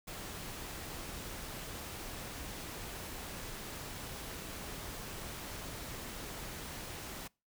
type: noise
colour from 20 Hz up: pink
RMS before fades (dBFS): -44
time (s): 0.07-7.28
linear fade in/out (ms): 10
effects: noise-tail reverb RT60 0.3 s tail -26 dB re dry